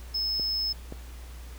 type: tone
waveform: triangle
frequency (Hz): 5200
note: E8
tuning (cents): -24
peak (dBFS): -25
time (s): 0.14-0.73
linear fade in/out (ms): 10
type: clicks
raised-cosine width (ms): 2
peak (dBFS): -24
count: 2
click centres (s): 0.397 / 0.924
effects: added 60 Hz sine -40 dBFS peak until 1.58 s + pink hiss -51 dBFS RMS until 1.58 s